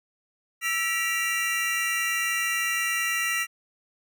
square tone cluster, 1326 / 1939 / 2332 / 2769 Hz, E6 / B6 / D7 / F7, +10 / -32 / -13 / -15 cents, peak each -34 / -28 / -34 / -30 dBFS, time 0.61-3.47 s, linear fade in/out 50 ms, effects none

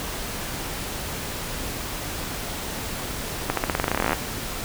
accelerating click train, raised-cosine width 0.5 ms, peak -6 dBFS, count 20, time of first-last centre 3.5-4.131 s, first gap 73 ms, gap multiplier 0.9, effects pink hiss -31 dBFS RMS until 4.64 s

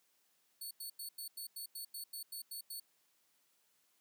5% pulse tone bursts, 4435 Hz, C#8, in tune, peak -36 dBFS, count 12, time 0.61-2.8 s, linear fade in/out 5 ms, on 100 ms, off 90 ms, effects white hiss -75 dBFS RMS until 4 s + high-pass 150 Hz 12 dB/octave

